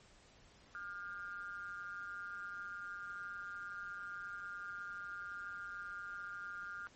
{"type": "tone with amplitude modulation", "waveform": "sine", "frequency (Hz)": 1405, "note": "F6", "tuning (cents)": 10, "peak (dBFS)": -39, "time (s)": [0.75, 6.87], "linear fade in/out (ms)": 0, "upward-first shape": "sine", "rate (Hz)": 186, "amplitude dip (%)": 90, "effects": ["pink hiss -64 dBFS RMS until 6.95 s", "MP3 32 kbps"]}